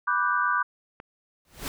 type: chord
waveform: sine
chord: G major seventh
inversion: first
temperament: equal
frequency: 987.8 / 1174.7 / 1480 / 1568 Hz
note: B5 / D6 / F#6 / G6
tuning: 0 / 0 / 0 / 0 cents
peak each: -29 / -25 / -27 / -29 dBFS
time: 0.07-0.63 s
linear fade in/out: 10 ms
type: click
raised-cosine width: 0.5 ms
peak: -25 dBFS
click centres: 1.001 s
type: noise with exponential growth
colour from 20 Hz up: pink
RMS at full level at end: -29 dBFS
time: 1.45-1.68 s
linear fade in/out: 1 ms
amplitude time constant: 49 ms
effects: none